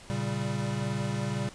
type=chord; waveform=square; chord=G diminished; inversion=first; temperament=equal; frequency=116.54 / 138.59 / 196 Hz; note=Bb2 / Db3 / G3; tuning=0 / 0 / 0 cents; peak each=-34 dBFS; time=0.1-1.49 s; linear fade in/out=0 ms; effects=pink hiss -50 dBFS RMS until 1.54 s + resampled to 22050 Hz